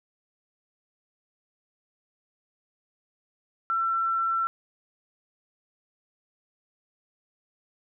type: tone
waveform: sine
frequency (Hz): 1346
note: E6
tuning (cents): +36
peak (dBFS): -23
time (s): 3.7-4.47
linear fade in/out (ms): 0
effects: none